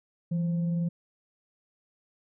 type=tone with frequency modulation; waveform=sine; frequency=168.8 Hz; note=E3; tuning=41 cents sharp; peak=-25 dBFS; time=0.31-0.89 s; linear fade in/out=10 ms; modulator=359 Hz; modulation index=0.21; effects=none